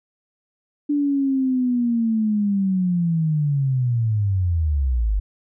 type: linear sweep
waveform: sine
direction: down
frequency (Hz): 293.7 to 47.04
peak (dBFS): -17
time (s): 0.89-5.2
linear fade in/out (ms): 10
effects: none